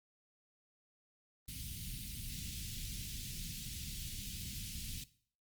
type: band-stop noise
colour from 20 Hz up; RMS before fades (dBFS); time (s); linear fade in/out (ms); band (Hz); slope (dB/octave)
pink; -44; 1.48-5.04; 5; 200 to 2800; 24
effects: noise-tail reverb RT60 0.5 s tail -17 dB re dry + Opus 32 kbps